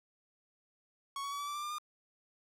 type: tone with pitch steps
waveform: 45% pulse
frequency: 1108.7 / 1122.9 / 1137.2 / 1151.8 / 1166.5 / 1181.4 / 1196.5 / 1211.8 Hz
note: C#6 / C#6 / C#6 / D6 / D6 / D6 / D6 / D#6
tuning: 0 / +22 / +44 / -34 / -12 / +10 / +32 / -46 cents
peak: -37 dBFS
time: 1.16-1.784 s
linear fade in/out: 2 ms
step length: 78 ms
effects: low-pass 12000 Hz 12 dB/octave + 13-bit